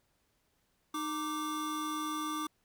square tone pair together, 307.7 / 1174.7 Hz, D#4 / D6, -19 / 0 cents, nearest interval octave + major seventh, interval 2319 cents, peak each -38 / -37 dBFS, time 0.94-2.47 s, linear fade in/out 5 ms, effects pink hiss -75 dBFS RMS until 2.64 s

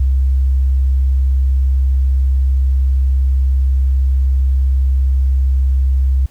sine tone, 66.2 Hz, C2, 21 cents sharp, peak -9 dBFS, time 0-6.26 s, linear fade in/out 5 ms, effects tanh soft clip ceiling -6 dBFS + pink hiss -51 dBFS RMS until 6.3 s

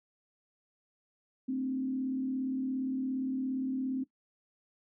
sine tone with frequency modulation, 261.6 Hz, C4, in tune, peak -30 dBFS, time 1.48-4.04 s, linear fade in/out 10 ms, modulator 37.3 Hz, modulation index 0.51, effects noise-tail reverb RT60 0.1 s tail -17 dB re dry

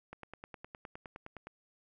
click train, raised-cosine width 0.5 ms, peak -30 dBFS, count 14, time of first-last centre 0.13-1.47 s, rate 9.7 Hz, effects none

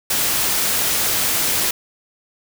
white noise, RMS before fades -19 dBFS, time 0.1-1.71 s, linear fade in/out 5 ms, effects none

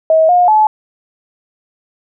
sine tone with pitch steps, 639 / 714 / 860 Hz, D#5 / F5 / A5, +46 / +38 / -40 cents, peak -6 dBFS, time 0.1-0.67 s, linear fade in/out 2 ms, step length 190 ms, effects none

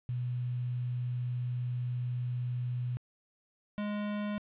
sine / square tone pair in turn, 123.4 / 207.5 Hz, B2 / G#3, -1 / -1 cents, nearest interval major sixth, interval 900 cents, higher second, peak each -31 / -33 dBFS, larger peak first, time 0.09-2.97 / 3.78-4.38 s, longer first, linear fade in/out 0 ms, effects resampled to 8000 Hz + 10-bit

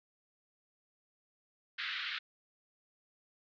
pink band-pass noise, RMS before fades -39 dBFS, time 1.78-2.19 s, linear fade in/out 10 ms, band 1400 to 4200 Hz, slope 48 dB/octave, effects none

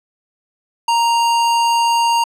square tone, 932.3 Hz, A#5, in tune, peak -13 dBFS, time 0.88-2.24 s, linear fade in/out 5 ms, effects low-pass 9000 Hz 12 dB/octave

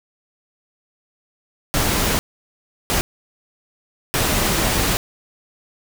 pink noise bursts at uneven times, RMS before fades -19 dBFS, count 3, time 1.74-2.19 / 2.9-3.01 / 4.14-4.97 s, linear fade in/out 0 ms, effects none

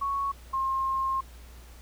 sine tone pair in turn, 1108.7 / 1066.4 Hz, C#6 / C6, 0 / +33 cents, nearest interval minor second, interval 67 cents, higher first, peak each -26 / -25 dBFS, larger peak second, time 0.01-0.32 / 0.53-1.21 s, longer second, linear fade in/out 10 ms, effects added 60 Hz sine -46 dBFS peak until 1.81 s + pink hiss -54 dBFS RMS until 1.81 s

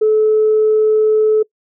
sine tone, 432.1 Hz, A4, 31 cents flat, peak -8 dBFS, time 0.01-1.43 s, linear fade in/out 10 ms, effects noise-tail reverb RT60 0.1 s tail -24 dB re dry + tanh soft clip ceiling -5 dBFS

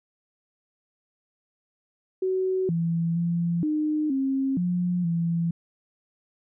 sine tone with pitch steps, 375 / 167.1 / 170.6 / 305 / 268.7 / 177.8 / 168.3 Hz, F#4 / E3 / F3 / D#4 / C4 / F3 / E3, +23 / +24 / -40 / -34 / +46 / +31 / +36 cents, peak -22 dBFS, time 2.22-5.51 s, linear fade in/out 5 ms, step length 470 ms, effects none

